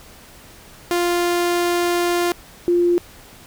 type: tone pair in turn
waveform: sawtooth / sine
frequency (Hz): 349.2 / 349.2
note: F4 / F4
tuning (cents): 0 / 0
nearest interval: unison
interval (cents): 0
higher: neither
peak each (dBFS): -13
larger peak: neither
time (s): 0.91-2.32 / 2.68-2.98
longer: first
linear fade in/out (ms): 0
effects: pink hiss -44 dBFS RMS until 3.46 s